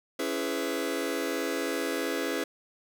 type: chord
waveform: sawtooth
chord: C# minor seventh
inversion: none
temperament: just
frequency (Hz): 277.2 / 332.6 / 415.8 / 498.9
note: C#4 / E4 / G#4 / B4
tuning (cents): 0 / +16 / +2 / +17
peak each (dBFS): -30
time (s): 0.19-2.44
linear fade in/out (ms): 5
effects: none